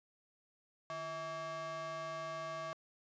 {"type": "ring-modulated tone", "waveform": "square", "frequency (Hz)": 246.9, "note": "B3", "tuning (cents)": 0, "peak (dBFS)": -38, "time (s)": [0.9, 2.73], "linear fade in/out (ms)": 0, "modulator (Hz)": 893, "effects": ["resampled to 16000 Hz"]}